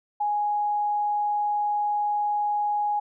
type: tone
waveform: sine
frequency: 830.6 Hz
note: G#5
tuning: in tune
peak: -22 dBFS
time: 0.2-3 s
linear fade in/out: 10 ms
effects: none